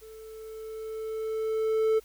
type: tone with level ramp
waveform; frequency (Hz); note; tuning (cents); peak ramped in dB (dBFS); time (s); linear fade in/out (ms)
triangle; 440; A4; 0; -43 to -18; 0.01-2; 20
effects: added 50 Hz sine -58 dBFS peak until 2.04 s + white hiss -58 dBFS RMS until 2.04 s